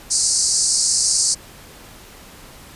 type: band-pass noise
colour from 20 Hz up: white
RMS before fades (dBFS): -18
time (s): 0.1-1.35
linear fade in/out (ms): 20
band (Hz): 4400 to 9400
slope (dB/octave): 96
effects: pink hiss -42 dBFS RMS until 2.75 s + resampled to 32000 Hz